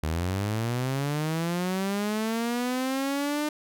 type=linear sweep; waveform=sawtooth; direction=up; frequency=75.1 to 302.4 Hz; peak=-22 dBFS; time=0.03-3.49 s; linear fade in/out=5 ms; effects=none